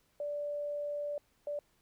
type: tone bursts at uneven times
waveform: sine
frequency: 584 Hz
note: D5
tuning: 10 cents flat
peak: -34 dBFS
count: 2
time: 0.2-1.18 / 1.47-1.59 s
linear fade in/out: 2 ms
effects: pink hiss -72 dBFS RMS until 1.81 s